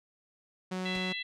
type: tone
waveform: sawtooth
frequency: 185 Hz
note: F#3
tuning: in tune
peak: -29 dBFS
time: 0.71-1.13 s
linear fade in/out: 10 ms
type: harmonic tone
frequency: 668 Hz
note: E5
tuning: 23 cents sharp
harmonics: 3 / 4 / 5 / 6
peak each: -38 / -39 / -40 / -41 dBFS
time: 0.85-1.23 s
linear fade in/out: 10 ms
type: noise with exponential decay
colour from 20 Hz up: pink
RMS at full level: -39 dBFS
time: 0.95-1.04 s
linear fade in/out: 0 ms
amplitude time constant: 18 ms
effects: low-pass 7000 Hz 12 dB/octave